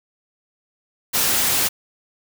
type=noise; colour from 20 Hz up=white; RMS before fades=-19 dBFS; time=1.13-1.69 s; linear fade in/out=20 ms; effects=none